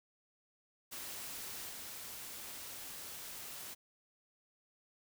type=noise with level steps; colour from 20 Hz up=white; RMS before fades=-45 / -47 dBFS; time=0.91-3.75 s; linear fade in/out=20 ms; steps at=1.69 s; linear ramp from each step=5 ms; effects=none